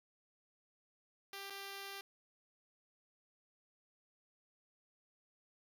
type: tone with dropouts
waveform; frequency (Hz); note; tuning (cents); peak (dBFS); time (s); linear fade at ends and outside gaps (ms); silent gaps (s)
5% pulse; 394.9; G4; +13; -34; 1.33-2.01; 2; 1.5-1.504
effects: none